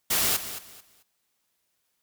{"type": "noise with echo", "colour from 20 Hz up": "white", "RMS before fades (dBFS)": -24, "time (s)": [0.1, 0.37], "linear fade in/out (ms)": 10, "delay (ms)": 220, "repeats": 3, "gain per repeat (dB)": -12, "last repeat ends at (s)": 1.03, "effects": ["white hiss -75 dBFS RMS until 2.02 s"]}